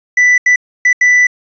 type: tone bursts at uneven times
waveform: triangle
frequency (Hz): 1980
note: B6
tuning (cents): +4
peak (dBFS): -4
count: 4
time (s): 0.17-0.38 / 0.46-0.56 / 0.85-0.93 / 1.01-1.27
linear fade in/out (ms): 5
effects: resampled to 16000 Hz + 7-bit